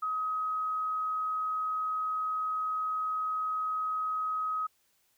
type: tone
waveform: sine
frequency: 1266 Hz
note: D#6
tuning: 30 cents sharp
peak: -29 dBFS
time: 0.02-4.67 s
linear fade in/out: 10 ms
effects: white hiss -71 dBFS RMS until 5.17 s